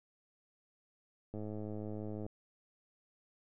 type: click train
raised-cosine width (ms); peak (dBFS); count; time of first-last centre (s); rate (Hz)
2; -30; 99; 1.34-2.265; 106
effects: none